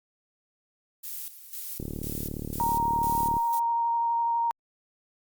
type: noise with tremolo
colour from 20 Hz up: violet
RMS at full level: -36 dBFS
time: 1.03-3.6 s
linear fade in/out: 20 ms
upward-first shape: square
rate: 2 Hz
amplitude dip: 70%
type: click train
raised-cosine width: 3 ms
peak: -21 dBFS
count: 59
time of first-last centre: 1.8-3.368 s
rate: 37 Hz
type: tone with vibrato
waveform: sine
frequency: 932.3 Hz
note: A#5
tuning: in tune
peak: -23 dBFS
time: 2.6-4.51 s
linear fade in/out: 0 ms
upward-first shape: sine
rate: 12 Hz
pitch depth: 9 cents each way
effects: Opus 48 kbps